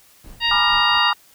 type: noise with tremolo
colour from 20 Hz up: brown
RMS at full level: -37 dBFS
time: 0.24-0.99 s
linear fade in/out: 5 ms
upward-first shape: sine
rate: 4.3 Hz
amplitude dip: 75%
type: harmonic tone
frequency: 936 Hz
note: A#5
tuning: 7 cents sharp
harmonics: 1 / 2 / 3 / 4 / 5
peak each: -26 / -22 / -20 / -23 / -26 dBFS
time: 0.4-1.14 s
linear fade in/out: 50 ms
type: chord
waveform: sine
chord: G# diminished seventh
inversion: none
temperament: equal with one note detuned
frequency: 830.6 / 987.8 / 1194.5 / 1396.9 Hz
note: G#5 / B5 / D6 / F6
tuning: 0 / 0 / +29 / 0 cents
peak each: -26 / -23 / -21 / -24 dBFS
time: 0.51-1.13 s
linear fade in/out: 2 ms
effects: white hiss -52 dBFS RMS until 1.34 s